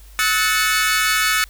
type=chord; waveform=sawtooth; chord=F# minor seventh; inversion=third; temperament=equal with one note detuned; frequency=1288.4 / 1480 / 1760 / 2217 Hz; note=E6 / F#6 / A6 / C#7; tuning=-40 / 0 / 0 / 0 cents; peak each=-18 dBFS; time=0.19-1.44 s; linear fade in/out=0 ms; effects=added 50 Hz sine -40 dBFS peak until 1.49 s + white hiss -50 dBFS RMS until 1.49 s